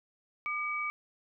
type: tone pair together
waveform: sine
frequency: 1206 / 2277 Hz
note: D6 / C#7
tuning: +46 / +46 cents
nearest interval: major seventh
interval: 1100 cents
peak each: -35 / -33 dBFS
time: 0.46-0.9 s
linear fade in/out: 0 ms
effects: none